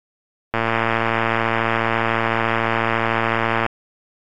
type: click train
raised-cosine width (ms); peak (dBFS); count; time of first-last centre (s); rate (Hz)
0.5; -4; 357; 0.54-3.663; 114
effects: AAC 64 kbps